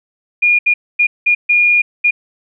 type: tone bursts at uneven times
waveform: sine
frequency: 2429 Hz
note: D#7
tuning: 42 cents flat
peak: -8 dBFS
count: 6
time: 0.42-0.59 / 0.66-0.74 / 0.99-1.07 / 1.26-1.35 / 1.49-1.82 / 2.04-2.11 s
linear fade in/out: 10 ms
effects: none